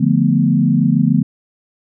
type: chord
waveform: sine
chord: B half-diminished seventh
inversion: first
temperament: equal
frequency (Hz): 146.83 / 174.61 / 220 / 246.9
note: D3 / F3 / A3 / B3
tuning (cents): 0 / 0 / 0 / 0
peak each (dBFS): -16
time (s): 0-1.23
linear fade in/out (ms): 10
effects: none